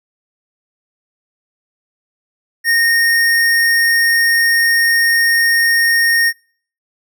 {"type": "tone", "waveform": "square", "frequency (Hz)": 1848, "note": "A#6", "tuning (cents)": -16, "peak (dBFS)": -11, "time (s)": [2.64, 6.33], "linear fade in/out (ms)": 50, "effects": ["noise-tail reverb RT60 0.5 s tail -26 dB re dry"]}